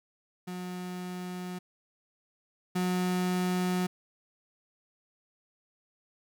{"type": "tone pair in turn", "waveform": "35% pulse", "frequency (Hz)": [180.8, 181.62], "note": ["F#3", "F#3"], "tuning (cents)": [-40, -32], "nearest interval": "unison", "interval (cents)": 8, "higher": "second", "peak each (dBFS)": [-34, -25], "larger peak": "second", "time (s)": [[0.47, 1.59], [2.75, 3.87]], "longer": "neither", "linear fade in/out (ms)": 10, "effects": []}